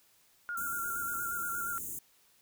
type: tone with vibrato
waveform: sine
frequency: 1398 Hz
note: F6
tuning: 1 cent sharp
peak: -34 dBFS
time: 0.49-1.78 s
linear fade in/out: 0 ms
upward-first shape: square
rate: 8.5 Hz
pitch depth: 34 cents each way
type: band-stop noise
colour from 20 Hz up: white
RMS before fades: -40 dBFS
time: 0.57-1.99 s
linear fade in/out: 5 ms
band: 430 to 6400 Hz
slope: 96 dB/octave
effects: white hiss -66 dBFS RMS until 2.41 s